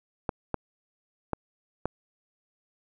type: clicks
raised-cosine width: 1 ms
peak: -13 dBFS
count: 4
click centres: 0.292 / 0.543 / 1.333 / 1.856 s
effects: none